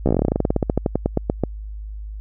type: slowing click train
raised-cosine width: 2 ms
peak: -4 dBFS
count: 26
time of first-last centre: 0.06-1.437 s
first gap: 14 ms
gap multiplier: 1.1
effects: added 52 Hz sine -29 dBFS peak until 2.2 s